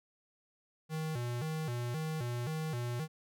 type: tone with vibrato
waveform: square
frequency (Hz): 138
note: C#3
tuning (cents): -7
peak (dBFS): -35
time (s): 0.89-3.08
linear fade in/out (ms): 50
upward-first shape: square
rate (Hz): 1.9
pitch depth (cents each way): 230
effects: none